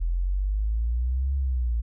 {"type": "exponential two-way sweep", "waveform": "sine", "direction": "up then down", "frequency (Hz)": [41.2, 69, 55.6], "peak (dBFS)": -22, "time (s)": [0, 1.82], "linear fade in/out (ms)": 20, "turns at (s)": 1.35, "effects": []}